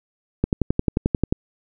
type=click train; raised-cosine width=3 ms; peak=-5 dBFS; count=11; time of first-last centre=0.44-1.325 s; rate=11.3 Hz; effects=none